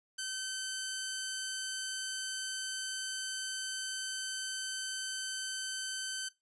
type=tone; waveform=10% pulse; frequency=1537 Hz; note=G6; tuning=35 cents flat; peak=-28 dBFS; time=0.18-6.29 s; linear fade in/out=10 ms; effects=noise-tail reverb RT60 0.2 s tail -18 dB re dry + resampled to 24000 Hz